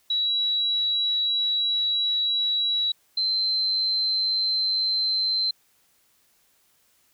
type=tone pair in turn; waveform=sine; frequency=3901 / 4099 Hz; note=B7 / C8; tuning=-22 / -36 cents; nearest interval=minor second; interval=86 cents; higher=second; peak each=-21 dBFS; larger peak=neither; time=0.1-2.92 / 3.17-5.51 s; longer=first; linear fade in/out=5 ms; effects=white hiss -64 dBFS RMS until 7.13 s